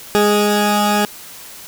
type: tone pair together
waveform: 20% pulse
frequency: 207.3 / 415.2 Hz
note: G#3 / G#4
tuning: -3 / 0 cents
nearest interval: octave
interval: 1203 cents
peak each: -10 dBFS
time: 0.15-1.05 s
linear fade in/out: 0 ms
effects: white hiss -36 dBFS RMS until 1.67 s